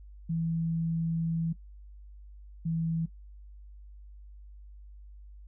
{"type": "tone pair in turn", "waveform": "sine", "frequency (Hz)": [164.81, 164.12], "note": ["E3", "E3"], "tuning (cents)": [0, -7], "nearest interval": "unison", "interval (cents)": 7, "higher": "first", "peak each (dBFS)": -27, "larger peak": "neither", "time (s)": [[0.29, 1.53], [2.65, 3.06]], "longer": "first", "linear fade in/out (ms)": 10, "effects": ["noise-tail reverb RT60 0.1 s tail -19 dB re dry", "added 50 Hz sine -46 dBFS peak until 5.47 s"]}